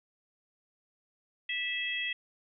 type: harmonic tone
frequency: 655 Hz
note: E5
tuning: 11 cents flat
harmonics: 3 / 4 / 5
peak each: -35 / -35 / -36 dBFS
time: 1.49-2.13 s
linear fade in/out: 5 ms
effects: none